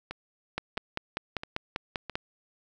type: two click trains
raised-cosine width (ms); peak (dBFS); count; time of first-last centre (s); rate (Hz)
0.3; -14 / -20; 9 / 4; 0.58-2.155 / 0.11-2.097; 5.08 / 1.51
effects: none